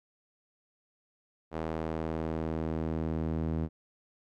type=tone with band-pass filter sweep; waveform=sawtooth; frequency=80.2 Hz; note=E2; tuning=47 cents flat; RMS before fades=-33 dBFS; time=1.51-3.69 s; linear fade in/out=50 ms; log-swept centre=580 to 210 Hz; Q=0.8; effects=none